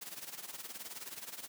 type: noise with tremolo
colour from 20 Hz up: white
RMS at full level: -43 dBFS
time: 0.01-1.48 s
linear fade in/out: 10 ms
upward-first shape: sine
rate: 19 Hz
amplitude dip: 75%
effects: high-pass 150 Hz 12 dB/octave

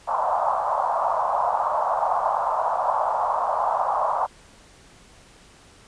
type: band-pass noise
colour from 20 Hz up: white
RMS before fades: -23 dBFS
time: 0.07-4.27 s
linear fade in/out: 20 ms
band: 620 to 1100 Hz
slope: 48 dB/octave
effects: pink hiss -51 dBFS RMS until 5.87 s + resampled to 22050 Hz

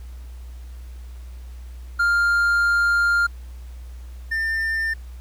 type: tone pair in turn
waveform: triangle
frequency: 1400 / 1797.5 Hz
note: F6 / A6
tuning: +4 / +36 cents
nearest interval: major third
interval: 432 cents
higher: second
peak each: -14 / -19 dBFS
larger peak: first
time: 1.99-3.27 / 4.31-4.94 s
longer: first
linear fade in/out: 10 ms
effects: added 61 Hz sine -34 dBFS peak until 5.2 s + pink hiss -54 dBFS RMS until 5.2 s

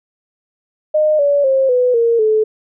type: tone with pitch steps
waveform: sine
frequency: 613 / 571.9 / 533.6 / 497.9 / 464.6 / 433.5 Hz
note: D#5 / D5 / C5 / B4 / A#4 / A4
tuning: -26 / -46 / +34 / +14 / -6 / -26 cents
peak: -10 dBFS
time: 0.94-2.44 s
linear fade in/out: 10 ms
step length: 250 ms
effects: none

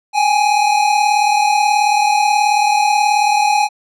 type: tone pair together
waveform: square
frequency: 798.5 / 837 Hz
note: G5 / G#5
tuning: +32 / +13 cents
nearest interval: minor second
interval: 81 cents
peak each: -18 / -13 dBFS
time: 0.13-3.69 s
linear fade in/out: 50 ms
effects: low-pass 8000 Hz 12 dB/octave

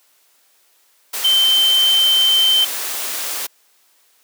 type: tone in noise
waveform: sine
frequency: 3102 Hz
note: G7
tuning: 19 cents flat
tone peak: -11 dBFS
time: 1.24-2.65 s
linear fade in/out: 10 ms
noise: white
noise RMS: -24 dBFS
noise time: 1.13-3.47 s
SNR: +10 dB
effects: white hiss -57 dBFS RMS until 4.23 s + high-pass 400 Hz 12 dB/octave

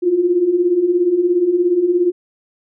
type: beating tone pair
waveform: sine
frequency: 338.9 / 355.9 Hz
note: E4 / F4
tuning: +48 / +33 cents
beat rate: 17 Hz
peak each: -19 / -13 dBFS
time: 0.02-2.12 s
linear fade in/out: 20 ms
effects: none

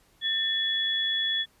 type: tone pair together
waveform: sine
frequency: 1795 / 3389 Hz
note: A6 / G#7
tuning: +34 / +34 cents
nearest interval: major seventh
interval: 1100 cents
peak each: -31 / -25 dBFS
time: 0.21-1.46 s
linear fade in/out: 50 ms
effects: pink hiss -63 dBFS RMS until 1.6 s + resampled to 32000 Hz

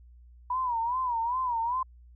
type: tone with vibrato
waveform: sine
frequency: 970 Hz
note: B5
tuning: 31 cents flat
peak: -26 dBFS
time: 0.5-1.83 s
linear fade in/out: 5 ms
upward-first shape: sine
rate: 2.5 Hz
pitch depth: 120 cents each way
effects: added 60 Hz sine -50 dBFS peak until 2.15 s

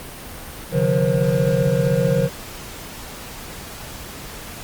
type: tone cluster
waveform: triangle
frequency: 134.3 / 149.9 / 177.4 / 480.4 / 534 Hz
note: C3 / D3 / F3 / B4 / C5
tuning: +46 / +36 / +27 / -48 / +35 cents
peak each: -20 dBFS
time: 0.71-2.3 s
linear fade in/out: 50 ms
effects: pink hiss -35 dBFS RMS until 4.63 s + Opus 32 kbps

